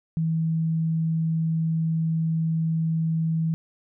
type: tone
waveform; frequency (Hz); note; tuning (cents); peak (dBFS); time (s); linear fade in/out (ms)
sine; 161.9; E3; -31; -21; 0.17-3.54; 0
effects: none